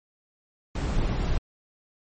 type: noise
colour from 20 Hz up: brown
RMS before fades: -25 dBFS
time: 0.75-1.38 s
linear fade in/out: 5 ms
effects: MP3 32 kbps

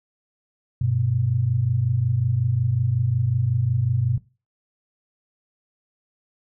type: tone pair together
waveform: sine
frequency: 98 / 123.47 Hz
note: G2 / B2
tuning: 0 / 0 cents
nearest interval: major third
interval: 400 cents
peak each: -24 / -20 dBFS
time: 0.81-4.18 s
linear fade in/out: 5 ms
effects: noise-tail reverb RT60 0.3 s tail -18 dB re dry

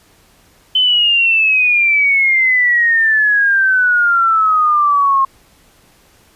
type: exponential sweep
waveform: sine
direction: down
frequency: 3063 to 1070 Hz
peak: -9 dBFS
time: 0.75-5.25 s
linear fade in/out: 5 ms
effects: pink hiss -50 dBFS RMS until 6.35 s + resampled to 32000 Hz

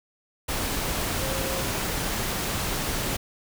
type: tone in noise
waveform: sine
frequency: 534 Hz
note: C5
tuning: 35 cents sharp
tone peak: -32 dBFS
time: 1.21-1.63 s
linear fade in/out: 10 ms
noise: pink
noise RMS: -28 dBFS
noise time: 0.48-3.17 s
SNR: -7 dB
effects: none

